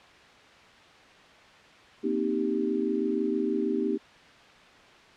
sine chord, C minor seventh, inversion third, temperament equal with one note detuned, 235.4 / 261.6 / 311.1 / 392 Hz, Bb3 / C4 / Eb4 / G4, +17 / 0 / 0 / 0 cents, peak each -31 / -32 / -30 / -29 dBFS, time 2.03-3.98 s, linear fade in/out 20 ms, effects white hiss -52 dBFS RMS until 5.16 s + low-pass 3000 Hz 12 dB/octave

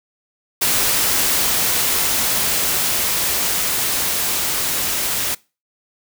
white noise with level ramp, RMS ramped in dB -17 to -21 dBFS, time 0.61-5.35 s, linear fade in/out 10 ms, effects noise-tail reverb RT60 0.3 s tail -23 dB re dry

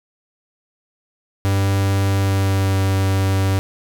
45% pulse tone with pitch glide, 98 to 96.54 Hz, G2 to G2, 0 to -26 cents, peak -15 dBFS, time 1.45-3.59 s, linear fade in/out 0 ms, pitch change -26 cents, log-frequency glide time 2.12-2.79 s, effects none

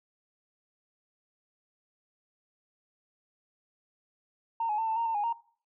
sine tone with pitch steps, 915 / 844 / 898 / 887 / 926 / 901 / 825 / 929 Hz, A#5 / G#5 / A5 / A5 / A#5 / A5 / G#5 / A#5, -32 / +28 / +35 / +14 / -12 / +41 / -12 / -6 cents, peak -26 dBFS, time 4.6-5.328 s, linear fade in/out 5 ms, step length 91 ms, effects noise-tail reverb RT60 0.5 s tail -21 dB re dry + tanh soft clip ceiling -22 dBFS

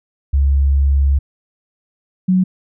sine tone pair in turn, 69.3 / 185.01 Hz, C#2 / F#3, 0 / 0 cents, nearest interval octave + perfect fourth, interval 1700 cents, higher second, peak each -10 dBFS, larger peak neither, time 0.33-1.19 / 2.28-2.44 s, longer first, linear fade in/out 10 ms, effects none

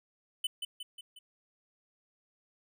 square tone with echo, 3007 Hz, F#7, 27 cents sharp, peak -30 dBFS, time 0.44-0.47 s, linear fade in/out 5 ms, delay 180 ms, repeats 4, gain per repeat -5 dB, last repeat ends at 1.19 s, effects none

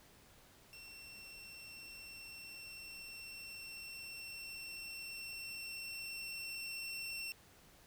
25% pulse tone with level ramp, 2709 Hz, E7, 47 cents sharp, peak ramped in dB -48 to -37 dBFS, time 0.73-7.32 s, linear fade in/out 0 ms, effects pink hiss -63 dBFS RMS until 7.86 s

